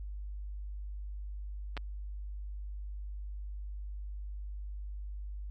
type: clicks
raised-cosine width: 0.3 ms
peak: -23 dBFS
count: 2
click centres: 1.768 / 1.775 s
effects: added 50 Hz sine -38 dBFS peak until 5.5 s + Opus 48 kbps